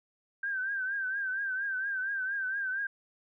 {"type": "tone with vibrato", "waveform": "sine", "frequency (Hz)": 1568, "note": "G6", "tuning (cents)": 0, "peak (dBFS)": -30, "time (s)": [0.43, 2.87], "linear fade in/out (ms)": 5, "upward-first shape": "triangle", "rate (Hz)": 4.3, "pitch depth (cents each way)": 87, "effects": []}